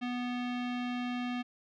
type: tone with low-pass filter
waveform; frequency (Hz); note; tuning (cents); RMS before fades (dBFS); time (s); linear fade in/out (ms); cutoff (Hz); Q
square; 246; B3; -7; -35; 0.01-1.43; 20; 3000; 1.9
effects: none

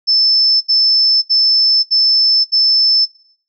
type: tone bursts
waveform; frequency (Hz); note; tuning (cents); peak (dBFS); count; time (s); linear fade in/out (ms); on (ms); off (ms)
sine; 5274; E8; 0; -9; 5; 0.07-3.058; 20; 540; 72
effects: noise-tail reverb RT60 0.6 s tail -19 dB re dry

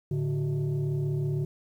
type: tone cluster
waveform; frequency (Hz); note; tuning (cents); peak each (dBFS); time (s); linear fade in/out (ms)
sine; 108.6 / 144.3 / 371.1; A2 / D3 / F#4; -22 / -30 / +5; -32 / -25 / -33; 0.11-1.45; 5
effects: tanh soft clip ceiling -22 dBFS + 10-bit

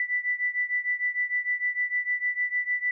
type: beating tone pair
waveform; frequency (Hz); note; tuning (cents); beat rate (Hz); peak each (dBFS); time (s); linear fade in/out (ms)
sine; 1975.5 / 1982.1; B6 / B6; 0 / +6; 6.6; -27 / -29; 0-2.91; 2
effects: none

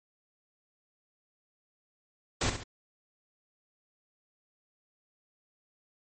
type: noise with echo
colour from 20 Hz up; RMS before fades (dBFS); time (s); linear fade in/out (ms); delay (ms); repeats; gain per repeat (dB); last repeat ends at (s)
pink; -28; 2.41-2.5; 5; 68; 2; -8; 2.636
effects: MP3 32 kbps

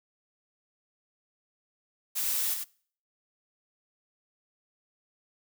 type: noise with echo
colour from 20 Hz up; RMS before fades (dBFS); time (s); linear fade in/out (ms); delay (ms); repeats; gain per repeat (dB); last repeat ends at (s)
blue; -30; 2.15-2.55; 20; 96; 1; -5; 2.646
effects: noise-tail reverb RT60 0.5 s tail -23 dB re dry

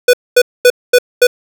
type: tone bursts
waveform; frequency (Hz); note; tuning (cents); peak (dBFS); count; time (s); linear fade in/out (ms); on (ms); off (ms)
square; 493.9; B4; 0; -4; 5; 0.08-1.27; 5; 54; 230
effects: none

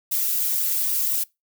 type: noise with flanger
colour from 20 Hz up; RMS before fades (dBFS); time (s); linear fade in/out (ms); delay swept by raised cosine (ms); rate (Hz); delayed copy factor
violet; -23; 0.11-1.24; 10; 0.91 to 5.61; 3.8; -0.85
effects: noise-tail reverb RT60 0.2 s tail -23 dB re dry

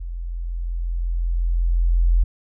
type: tone with level ramp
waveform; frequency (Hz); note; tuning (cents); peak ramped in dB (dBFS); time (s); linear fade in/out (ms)
sine; 42.77; F1; -35; -27 to -12; 0-2.24; 10
effects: none

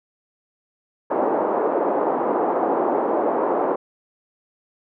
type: band-pass noise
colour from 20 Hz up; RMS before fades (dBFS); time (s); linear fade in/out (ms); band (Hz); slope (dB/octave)
pink; -21; 1.1-3.76; 10; 320 to 970; 24
effects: none

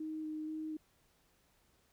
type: tone with vibrato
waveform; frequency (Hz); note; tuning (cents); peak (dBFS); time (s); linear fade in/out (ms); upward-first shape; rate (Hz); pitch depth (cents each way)
sine; 311.1; D#4; 0; -38; 0-0.77; 5; square; 2.1; 10
effects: pink hiss -72 dBFS RMS until 1.92 s

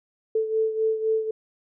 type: beating tone pair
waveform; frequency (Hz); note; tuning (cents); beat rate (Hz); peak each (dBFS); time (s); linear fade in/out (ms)
sine; 440 / 443.9; A4 / A4; 0 / +15; 3.9; -22 / -28; 0.35-1.31; 5
effects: none

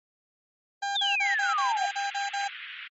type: tone bursts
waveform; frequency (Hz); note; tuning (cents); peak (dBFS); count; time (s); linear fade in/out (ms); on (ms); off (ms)
30% pulse; 800; G5; +35; -25; 9; 0.82-2.482; 10; 150; 39
type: exponential sweep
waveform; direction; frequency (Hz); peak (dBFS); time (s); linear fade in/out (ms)
sine; down; 3746 to 707; -24; 0.95-1.86; 10
type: band-pass noise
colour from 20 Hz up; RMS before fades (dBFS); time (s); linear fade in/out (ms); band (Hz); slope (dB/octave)
white; -41; 1.25-2.88; 10; 1400 to 3200; 48
effects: MP3 32 kbps

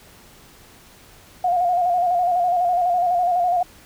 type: tone with vibrato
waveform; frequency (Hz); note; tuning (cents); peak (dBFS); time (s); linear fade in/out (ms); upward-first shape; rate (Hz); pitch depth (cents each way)
sine; 711; F5; +31; -16; 1.44-3.63; 5; square; 12; 43
effects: pink hiss -48 dBFS RMS until 3.85 s

